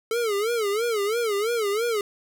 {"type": "tone with vibrato", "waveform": "square", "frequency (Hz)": 436.7, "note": "A4", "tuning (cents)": -13, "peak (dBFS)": -23, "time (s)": [0.11, 2.01], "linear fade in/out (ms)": 2, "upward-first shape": "sine", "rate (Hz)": 3, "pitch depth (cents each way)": 160, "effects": []}